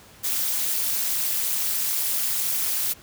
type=noise with amplitude modulation; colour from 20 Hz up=blue; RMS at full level=-21 dBFS; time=0.23-2.94 s; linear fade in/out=20 ms; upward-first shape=sine; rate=244 Hz; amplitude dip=85%; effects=pink hiss -49 dBFS RMS until 3.02 s + high-pass 60 Hz 12 dB/octave